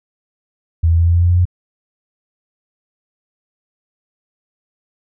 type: tone with pitch steps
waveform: sine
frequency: 82.41 / 83.37 / 84.34 / 85.32 / 86.31 / 87.31 / 88.32 / 89.35 Hz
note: E2 / E2 / E2 / F2 / F2 / F2 / F2 / F2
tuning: 0 / +20 / +40 / -40 / -20 / 0 / +20 / +40 cents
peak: -9 dBFS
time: 0.83-1.454 s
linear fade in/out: 10 ms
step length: 78 ms
effects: none